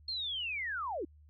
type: linear sweep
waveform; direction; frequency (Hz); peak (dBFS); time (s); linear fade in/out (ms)
sine; down; 4313 to 281; -34; 0.08-1.05; 5
effects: added 75 Hz sine -56 dBFS peak until 1.29 s